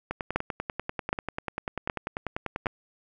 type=two click trains; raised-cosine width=0.5 ms; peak=-10 / -15 dBFS; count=4 / 27; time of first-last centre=0.36-2.668 / 0.11-2.659 s; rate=1.3 / 10.2 Hz; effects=none